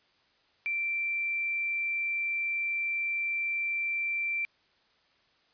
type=tone; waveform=sine; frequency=2349 Hz; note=D7; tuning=in tune; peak=-28 dBFS; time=0.66-4.45 s; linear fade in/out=0 ms; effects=white hiss -67 dBFS RMS until 5.53 s + resampled to 11025 Hz